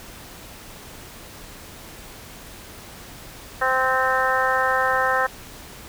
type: harmonic tone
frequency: 260.1 Hz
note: C4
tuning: 10 cents flat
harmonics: 2 / 3 / 4 / 5 / 6 / 7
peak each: -25 / -25 / -25 / -25 / -25 / -25 dBFS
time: 3.61-5.27 s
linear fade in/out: 10 ms
effects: pink hiss -41 dBFS RMS until 5.88 s